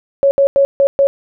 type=tone bursts at uneven times; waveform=sine; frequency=554.4 Hz; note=C#5; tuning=in tune; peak=-7 dBFS; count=5; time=0.23-0.31 / 0.38-0.47 / 0.56-0.65 / 0.8-0.87 / 0.99-1.07 s; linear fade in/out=0 ms; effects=none